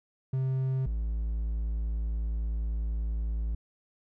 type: tone pair in turn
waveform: triangle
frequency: 131.6 / 55.23 Hz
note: C3 / A1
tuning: +10 / +7 cents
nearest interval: octave + minor third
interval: 1503 cents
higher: first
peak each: -24 / -26 dBFS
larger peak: first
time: 0.33-0.86 / 0.86-3.55 s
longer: second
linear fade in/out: 5 ms
effects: none